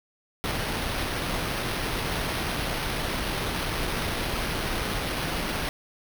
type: noise with sample-and-hold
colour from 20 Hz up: pink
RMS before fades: -29 dBFS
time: 0.44-5.69 s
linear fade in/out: 0 ms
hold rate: 7350 Hz
effects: none